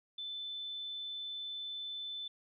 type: tone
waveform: sine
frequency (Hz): 3520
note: A7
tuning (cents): 0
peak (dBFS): -39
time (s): 0.18-2.28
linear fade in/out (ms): 5
effects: none